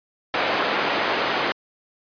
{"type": "band-pass noise", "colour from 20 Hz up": "pink", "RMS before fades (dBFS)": -23, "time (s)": [0.34, 1.52], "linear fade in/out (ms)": 0, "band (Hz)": [430, 3000], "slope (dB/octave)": 12, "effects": ["resampled to 11025 Hz"]}